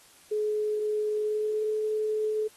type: tone with pitch glide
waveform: sine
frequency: 424.4 to 430.1 Hz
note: G#4 to A4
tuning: +38 to -39 cents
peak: -25 dBFS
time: 0.31-2.48 s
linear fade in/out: 10 ms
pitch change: +23 cents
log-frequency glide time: 1.2-1.68 s
effects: white hiss -56 dBFS RMS until 2.56 s + AAC 32 kbps